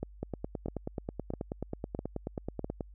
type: two click trains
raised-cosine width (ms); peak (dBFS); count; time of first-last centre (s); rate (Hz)
2; -21 / -21; 5 / 25; 0.03-2.644 / 0.23-2.808; 1.53 / 9.31
effects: added 50 Hz sine -49 dBFS peak until 2.94 s